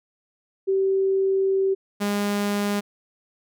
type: tone pair in turn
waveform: sine / sawtooth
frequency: 386 / 204.1 Hz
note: G4 / G#3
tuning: -27 / -30 cents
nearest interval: major seventh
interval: 1103 cents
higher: first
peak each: -18 dBFS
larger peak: neither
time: 0.67-1.75 / 2-2.81 s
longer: first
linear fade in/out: 20 ms
effects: none